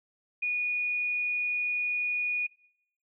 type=tone; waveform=sine; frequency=2457 Hz; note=D#7; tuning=22 cents flat; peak=-26 dBFS; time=0.42-2.47 s; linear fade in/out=10 ms; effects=noise-tail reverb RT60 0.7 s tail -22 dB re dry